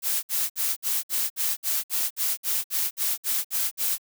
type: noise bursts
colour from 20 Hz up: blue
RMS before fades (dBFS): -25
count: 15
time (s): 0.02-3.982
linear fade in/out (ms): 50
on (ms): 210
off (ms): 58
effects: none